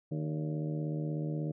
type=harmonic tone with a mistuned harmonic; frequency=76.5 Hz; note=D#2; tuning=29 cents flat; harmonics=2 / 3 / 4 / 5 / 6 / 7 / 8 / 9; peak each=-33 / -45 / -39 / -46 / -46 / -46 / -56 / -56 dBFS; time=0.11-1.52 s; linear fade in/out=10 ms; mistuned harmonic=7; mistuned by=+75 cents; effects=none